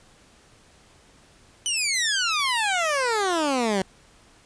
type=exponential sweep; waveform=15% pulse; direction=down; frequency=3030 to 184.7 Hz; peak=-15 dBFS; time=1.66-3.82 s; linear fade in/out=0 ms; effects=pink hiss -55 dBFS RMS until 4.45 s + resampled to 22050 Hz